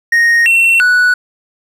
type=tone with pitch steps; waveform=triangle; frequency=1863 / 2711 / 1477 Hz; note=A#6 / E7 / F#6; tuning=-2 / +48 / -3 cents; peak=-5 dBFS; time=0.12-1.14 s; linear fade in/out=5 ms; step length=340 ms; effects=none